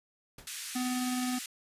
pink noise with exponential decay, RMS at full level -45 dBFS, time 0.38-0.57 s, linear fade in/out 5 ms, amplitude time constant 40 ms
white band-pass noise, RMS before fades -41 dBFS, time 0.47-1.46 s, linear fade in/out 2 ms, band 1500 to 11000 Hz, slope 24 dB/octave
square tone with tremolo, 251.1 Hz, B3, 29 cents sharp, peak -30 dBFS, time 0.75-1.39 s, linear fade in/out 10 ms, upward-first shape triangle, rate 19 Hz, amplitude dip 25%
effects resampled to 32000 Hz

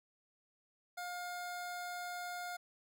25% pulse tone, 711 Hz, F5, 31 cents sharp, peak -37 dBFS, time 0.97-2.57 s, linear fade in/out 10 ms, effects none

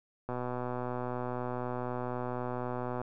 click train, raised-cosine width 1 ms, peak -22 dBFS, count 339, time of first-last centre 0.29-3.016 s, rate 124 Hz, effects none

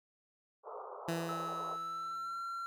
pink band-pass noise, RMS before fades -46 dBFS, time 0.63-1.78 s, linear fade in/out 50 ms, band 400 to 1300 Hz, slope 96 dB/octave
15% pulse tone with exponential decay, 167 Hz, E3, 23 cents sharp, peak -26 dBFS, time 1.08-2.42 s, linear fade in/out 5 ms, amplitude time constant 290 ms
triangle tone with pitch glide, 1300 to 1365.4 Hz, E6 to F6, -24 to -40 cents, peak -36 dBFS, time 1.29-2.66 s, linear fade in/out 0 ms, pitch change +84 cents, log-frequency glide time 1.62-2.39 s
effects none

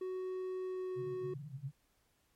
triangle tone with pitch glide, 371.6 to 369.2 Hz, F#4 to F#4, +7 to -4 cents, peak -35 dBFS, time 0.01-1.34 s, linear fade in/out 5 ms, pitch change -11 cents, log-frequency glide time 0.64-1 s
white band-pass noise, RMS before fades -46 dBFS, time 0.95-1.73 s, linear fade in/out 50 ms, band 130 to 150 Hz, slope 96 dB/octave
effects pink hiss -75 dBFS RMS until 2.35 s + MP3 64 kbps

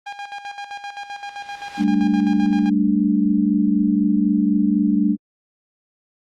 sawtooth tone with tremolo, 810 Hz, G#5, 43 cents flat, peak -24 dBFS, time 0.06-2.7 s, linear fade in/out 10 ms, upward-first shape square, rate 7.7 Hz, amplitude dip 65%
white noise with exponential growth, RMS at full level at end -34 dBFS, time 0.36-1.84 s, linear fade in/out 2 ms, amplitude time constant 320 ms
sine chord, G suspended second, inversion none, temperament equal, 196 / 220 / 293.7 Hz, G3 / A3 / D4, 0 / 0 / 0 cents, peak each -19 dBFS, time 1.77-5.17 s, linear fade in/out 50 ms
effects low-pass 4000 Hz 12 dB/octave + Opus 32 kbps

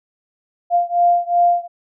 sine beating tone pair, 697 / 699.7 Hz, F5 / F5, -4 / +3 cents, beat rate 2.7 Hz, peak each -15 / -16 dBFS, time 0.7-1.68 s, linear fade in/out 50 ms, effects none

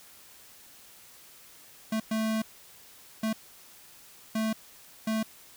square tone bursts at uneven times, 220 Hz, A3, in tune, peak -27 dBFS, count 5, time 1.92-2 / 2.11-2.42 / 3.23-3.33 / 4.35-4.53 / 5.07-5.23 s, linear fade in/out 5 ms, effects white hiss -53 dBFS RMS until 5.56 s

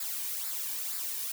blue noise with flanger, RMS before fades -35 dBFS, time 0-1.32 s, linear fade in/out 5 ms, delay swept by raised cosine 0.32 to 1.52 ms, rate 2.1 Hz, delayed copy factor -0.6, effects none

